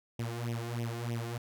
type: tone with flanger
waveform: sawtooth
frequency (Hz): 117.5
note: A#2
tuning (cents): +14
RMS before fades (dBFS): -36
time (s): 0.19-1.38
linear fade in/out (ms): 5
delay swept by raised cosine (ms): 0.33 to 2.83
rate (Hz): 3.2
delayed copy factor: +0.95
effects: none